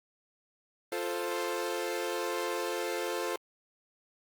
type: chord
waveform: sawtooth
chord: F major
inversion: none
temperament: equal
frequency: 349.2 / 440 / 523.3 Hz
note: F4 / A4 / C5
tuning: 0 / 0 / 0 cents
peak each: -32 dBFS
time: 0.92-3.36 s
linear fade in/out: 2 ms
effects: Opus 32 kbps